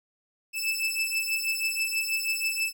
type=beating tone pair; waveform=sawtooth; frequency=2628 / 2634.2 Hz; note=E7 / E7; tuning=-6 / -2 cents; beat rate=6.2 Hz; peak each=-26 / -26 dBFS; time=0.53-2.73 s; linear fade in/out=50 ms; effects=none